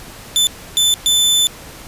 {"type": "tone bursts at uneven times", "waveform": "sawtooth", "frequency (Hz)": 3520, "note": "A7", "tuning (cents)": 0, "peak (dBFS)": -8, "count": 3, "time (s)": [[0.36, 0.47], [0.77, 0.94], [1.06, 1.47]], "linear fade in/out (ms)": 0, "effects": ["pink hiss -36 dBFS RMS until 1.87 s", "resampled to 32000 Hz"]}